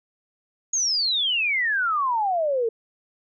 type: exponential sweep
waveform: sine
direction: down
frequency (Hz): 6730 to 440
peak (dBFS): -20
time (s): 0.73-2.69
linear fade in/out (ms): 5
effects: none